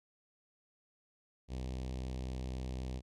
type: tone with notch filter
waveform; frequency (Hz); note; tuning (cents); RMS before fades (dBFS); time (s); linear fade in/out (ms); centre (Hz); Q
sawtooth; 63.9; C2; -40; -40; 1.48-3.02; 50; 1400; 0.71
effects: low-pass 7000 Hz 12 dB/octave